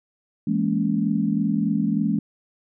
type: chord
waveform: sine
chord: A# half-diminished seventh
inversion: second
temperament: just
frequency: 167.82 / 209.8 / 233.1 / 279.7 Hz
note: E3 / G#3 / A#3 / C#4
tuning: +31 / +18 / 0 / +16 cents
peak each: -26 / -22 / -27 / -26 dBFS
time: 0.47-2.19 s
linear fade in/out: 5 ms
effects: none